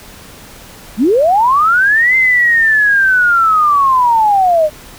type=linear two-way sweep; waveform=sine; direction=up then down; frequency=185.9 to 2086 to 592 Hz; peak=-7 dBFS; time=0.97-4.7 s; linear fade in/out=50 ms; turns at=2.16 s; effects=pink hiss -36 dBFS RMS until 4.98 s